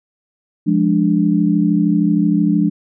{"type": "chord", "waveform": "sine", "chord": "D diminished", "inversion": "first", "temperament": "equal", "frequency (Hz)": [174.61, 207.7, 293.7], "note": ["F3", "Ab3", "D4"], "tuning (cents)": [0, 0, 0], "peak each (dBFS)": -16, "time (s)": [0.66, 2.7], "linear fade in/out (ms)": 20, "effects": []}